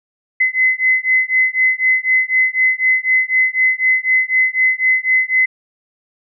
sine beating tone pair, 2036 / 2040 Hz, C7 / C7, -48 / -44 cents, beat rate 4 Hz, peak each -15 dBFS, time 0.4-5.46 s, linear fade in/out 10 ms, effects none

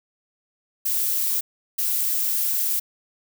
violet noise bursts at uneven times, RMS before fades -23 dBFS, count 2, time 0.85-1.41 / 1.78-2.8 s, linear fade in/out 10 ms, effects none

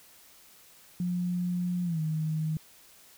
sine tone with pitch glide, 178 to 156.76 Hz, F3 to D#3, +33 to +13 cents, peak -27 dBFS, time 1-2.57 s, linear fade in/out 2 ms, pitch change -220 cents, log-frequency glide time 1.84-2 s, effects white hiss -56 dBFS RMS until 3.17 s

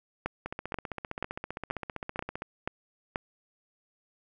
two click trains, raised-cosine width 0.5 ms, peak -20 / -15 dBFS, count 31 / 7, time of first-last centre 0.46-2.421 / 0.26-3.159 s, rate 15.3 / 2.07 Hz, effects none

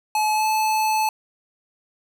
square tone with pitch glide, 857 to 868 Hz, A5 to A5, -46 to -24 cents, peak -19 dBFS, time 0.15-1.09 s, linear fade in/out 2 ms, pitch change +22 cents, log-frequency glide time 0.33-0.46 s, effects none

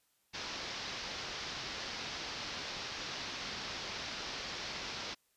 white low-pass noise, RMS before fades -42 dBFS, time 0.33-5.15 s, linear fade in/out 20 ms, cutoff 5600 Hz, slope 48 dB/octave, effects white hiss -75 dBFS RMS until 5.36 s + resampled to 32000 Hz

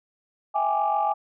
sine tone cluster, 656 / 786 / 833 / 1175 Hz, E5 / G5 / G#5 / D6, -9 / +4 / +5 / +1 cents, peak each -30 / -28 / -22 / -29 dBFS, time 0.54-1.14 s, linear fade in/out 20 ms, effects tanh soft clip ceiling -12 dBFS

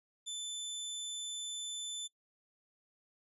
25% pulse tone, 3520 Hz, A7, in tune, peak -35 dBFS, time 0.26-2.08 s, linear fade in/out 20 ms, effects noise-tail reverb RT60 0.1 s tail -23 dB re dry + resampled to 32000 Hz

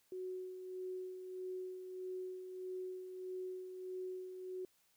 sine tone with tremolo, 370 Hz, F#4, in tune, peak -40 dBFS, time 0.12-4.65 s, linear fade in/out 2 ms, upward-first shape sine, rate 1.6 Hz, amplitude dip 50%, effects white hiss -74 dBFS RMS until 4.96 s

